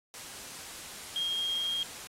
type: tone in noise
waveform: sine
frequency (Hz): 3237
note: G#7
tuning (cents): -45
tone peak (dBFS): -29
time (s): 1.16-1.83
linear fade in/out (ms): 0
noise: white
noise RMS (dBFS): -43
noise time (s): 0.14-2.07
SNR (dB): +11
effects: low-pass 10000 Hz 12 dB/octave + AAC 48 kbps